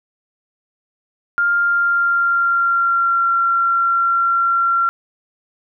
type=tone with pitch glide; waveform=sine; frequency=1401 to 1369.8 Hz; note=F6 to F6; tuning=+5 to -34 cents; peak=-13 dBFS; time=1.38-4.89 s; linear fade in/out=0 ms; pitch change=-39 cents; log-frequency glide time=1.51-3.3 s; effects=none